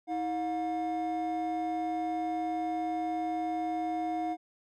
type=tone pair together; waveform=triangle; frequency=320.2 / 718 Hz; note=D#4 / F5; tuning=+50 / +48 cents; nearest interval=octave + major second; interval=1398 cents; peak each=-31 / -29 dBFS; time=0.07-4.37 s; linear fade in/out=50 ms; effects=tanh soft clip ceiling -23 dBFS